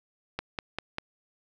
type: click train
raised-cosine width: 0.3 ms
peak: -15 dBFS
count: 4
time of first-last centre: 0.39-0.984 s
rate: 5.05 Hz
effects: none